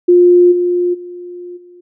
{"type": "tone with level steps", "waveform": "sine", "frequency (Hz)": 354, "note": "F4", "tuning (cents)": 23, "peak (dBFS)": [-4, -11, -26, -37], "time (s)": [0.08, 1.81], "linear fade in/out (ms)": 10, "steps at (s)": [0.51, 0.93, 1.56], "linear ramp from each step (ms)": 20, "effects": []}